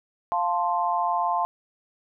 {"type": "chord", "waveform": "sine", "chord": "F major", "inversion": "none", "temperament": "equal", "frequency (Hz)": [698.5, 880, 1046.5], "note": ["F5", "A5", "C6"], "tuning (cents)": [0, 0, 0], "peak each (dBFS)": -26, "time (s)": [0.32, 1.45], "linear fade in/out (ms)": 0, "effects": []}